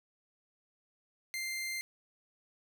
sawtooth tone, 2093 Hz, C7, in tune, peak -32 dBFS, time 1.34-1.81 s, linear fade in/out 0 ms, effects none

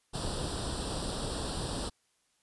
pink noise with comb filter, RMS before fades -35 dBFS, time 0.13-1.9 s, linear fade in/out 20 ms, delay 0.23 ms, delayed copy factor +0.85, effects white hiss -73 dBFS RMS until 2.42 s + resampled to 24000 Hz

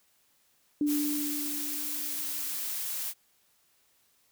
sine tone with exponential decay, 294.2 Hz, D4, 3 cents sharp, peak -23 dBFS, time 0.81-2.75 s, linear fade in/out 2 ms, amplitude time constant 420 ms
blue noise, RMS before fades -34 dBFS, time 0.86-3.14 s, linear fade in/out 50 ms
effects white hiss -68 dBFS RMS until 4.31 s

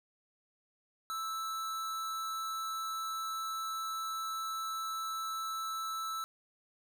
square tone with amplitude modulation, 1315 Hz, E6, 5 cents flat, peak -35 dBFS, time 1.1-6.24 s, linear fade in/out 0 ms, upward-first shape sine, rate 277 Hz, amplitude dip 25%, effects none

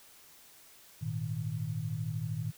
sine chord, Ab suspended second, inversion none, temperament just, 103.83 / 116.8 / 155.74 Hz, Ab2 / Bb2 / Eb3, 0 / +4 / +2 cents, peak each -39 / -36 / -36 dBFS, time 1.01-2.52 s, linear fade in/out 20 ms, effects white hiss -57 dBFS RMS until 2.57 s

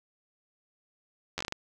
slowing click train, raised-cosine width 0.2 ms, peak -15 dBFS, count 7, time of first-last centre 1.38-1.524 s, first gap 11 ms, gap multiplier 1.31, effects none

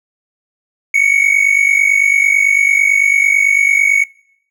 triangle tone pair together, 2200 / 2249 Hz, C#7 / C#7, -14 / +24 cents, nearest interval unison, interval 38 cents, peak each -10 dBFS, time 0.94-4.04 s, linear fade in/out 5 ms, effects noise-tail reverb RT60 0.7 s tail -23 dB re dry

